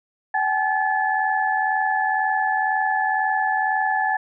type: tone cluster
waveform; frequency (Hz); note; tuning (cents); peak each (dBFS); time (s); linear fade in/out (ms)
sine; 767 / 849 / 1728; G5 / G#5 / A6; -38 / +38 / -32; -23; 0.34-4.17; 5
effects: none